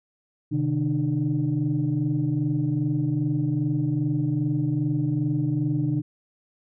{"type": "tone cluster", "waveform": "sine", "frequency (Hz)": [129.4, 151.9, 300.2], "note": ["C3", "D#3", "D4"], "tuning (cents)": [-19, -41, 38], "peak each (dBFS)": -25, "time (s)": [0.51, 6.02], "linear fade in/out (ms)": 20, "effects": ["tanh soft clip ceiling -14 dBFS"]}